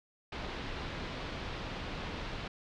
pink low-pass noise, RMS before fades -40 dBFS, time 0.32-2.48 s, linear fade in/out 5 ms, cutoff 4200 Hz, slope 24 dB/octave, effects none

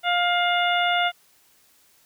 harmonic tone with a mistuned harmonic, 704 Hz, F5, 14 cents sharp, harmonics 1 / 2 / 3 / 4 / 5, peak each -22 / -25 / -27 / -28 / -29 dBFS, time 0.03-1.12 s, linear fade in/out 50 ms, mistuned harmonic 4, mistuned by +26 cents, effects white hiss -59 dBFS RMS until 2.05 s

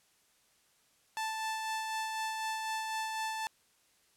sawtooth tone with tremolo, 880 Hz, A5, in tune, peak -29 dBFS, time 1.17-3.47 s, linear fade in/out 0 ms, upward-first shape sine, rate 4 Hz, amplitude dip 30%, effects white hiss -69 dBFS RMS until 4.16 s + low-pass 11000 Hz 12 dB/octave

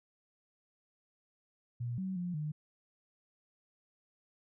sine tone with pitch steps, 120.1 / 188.9 / 177.1 / 151.4 Hz, B2 / F#3 / F3 / D#3, -48 / +36 / +24 / -47 cents, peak -34 dBFS, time 1.8-2.52 s, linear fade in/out 10 ms, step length 180 ms, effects none

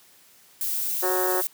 violet noise, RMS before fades -27 dBFS, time 0.61-1.47 s, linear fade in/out 0 ms
harmonic tone, 183.7 Hz, F#3, 12 cents flat, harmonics 2 / 3 / 4 / 5 / 6 / 7 / 8 / 9 / 10, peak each -26 / -30 / -32 / -34 / -36 / -37 / -38 / -39 / -40 dBFS, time 1.02-1.42 s, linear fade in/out 20 ms
effects white hiss -55 dBFS RMS until 1.53 s + high-pass 100 Hz 12 dB/octave

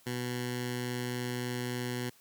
10% pulse tone with notch filter, 123.47 Hz, B2, in tune, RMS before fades -35 dBFS, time 0.06-2.1 s, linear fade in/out 10 ms, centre 640 Hz, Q 1.1, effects white hiss -62 dBFS RMS until 2.2 s + high-pass 80 Hz 12 dB/octave

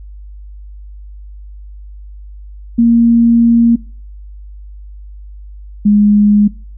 sine tone pair in turn, 233.1 / 207.1 Hz, A#3 / G#3, 0 / -5 cents, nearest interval major second, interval 205 cents, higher first, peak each -5 dBFS, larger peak neither, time 2.78-3.76 / 5.85-6.48 s, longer first, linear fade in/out 10 ms, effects noise-tail reverb RT60 0.4 s tail -22 dB re dry + added 50 Hz sine -29 dBFS peak until 6.77 s

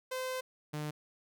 sawtooth tone pair in turn, 515 / 150.52 Hz, C5 / D3, -28 / +43 cents, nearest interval octave + major sixth, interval 2129 cents, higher first, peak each -31 / -32 dBFS, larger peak first, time 0.11-0.41 / 0.73-0.91 s, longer first, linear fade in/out 10 ms, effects none

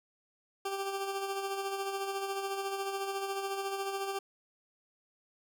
20% pulse tone with tremolo, 392 Hz, G4, in tune, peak -27 dBFS, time 0.65-4.19 s, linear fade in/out 5 ms, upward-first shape sine, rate 14 Hz, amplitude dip 45%, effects none

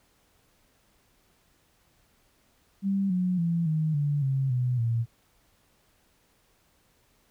sine tone with pitch steps, 196 / 181.82 / 168.67 / 156.47 / 145.15 / 134.65 / 124.91 / 115.87 Hz, G3 / F#3 / E3 / D#3 / D3 / C#3 / B2 / A#2, 0 / -30 / +40 / +10 / -20 / -50 / +20 / -10 cents, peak -23 dBFS, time 2.82-5.06 s, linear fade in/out 50 ms, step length 280 ms, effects pink hiss -66 dBFS RMS until 7.3 s

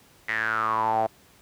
sawtooth tone with band-pass filter sweep, 111 Hz, A2, 16 cents sharp, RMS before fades -25 dBFS, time 0.28-1.07 s, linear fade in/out 10 ms, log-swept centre 2000 to 690 Hz, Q 9.7, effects pink hiss -56 dBFS RMS until 1.41 s + high-pass 60 Hz 12 dB/octave

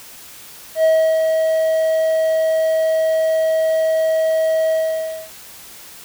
triangle tone with ADSR envelope, 640 Hz, D#5, 49 cents sharp, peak -8 dBFS, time 0.75-5.3 s, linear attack 87 ms, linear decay 340 ms, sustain -4 dB, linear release 580 ms, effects white hiss -39 dBFS RMS until 6.04 s

